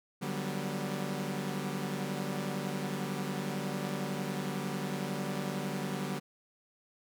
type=chord; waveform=sawtooth; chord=G major seventh; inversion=second; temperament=equal with one note detuned; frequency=146.83 / 185 / 196 / 242.7 Hz; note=D3 / F#3 / G3 / B3; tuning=0 / 0 / 0 / -30 cents; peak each=-35 / -35 / -34 / -37 dBFS; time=0.21-6.2 s; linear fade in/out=20 ms; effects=none